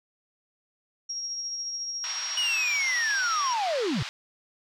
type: tone with tremolo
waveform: sine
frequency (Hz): 5600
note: F8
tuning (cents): +4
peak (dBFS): -29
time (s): 1.09-3.54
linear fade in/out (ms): 10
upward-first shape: triangle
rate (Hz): 14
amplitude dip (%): 35
type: band-pass noise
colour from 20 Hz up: white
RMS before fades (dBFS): -37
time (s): 2.04-4.09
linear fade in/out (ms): 0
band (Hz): 850 to 4800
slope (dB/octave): 24
type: linear sweep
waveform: triangle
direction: down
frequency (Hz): 2960 to 96.3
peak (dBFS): -23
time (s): 2.37-4.03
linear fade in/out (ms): 5
effects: none